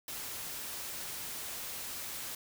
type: noise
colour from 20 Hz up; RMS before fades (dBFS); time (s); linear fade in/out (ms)
white; -41; 0.08-2.35; 2
effects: none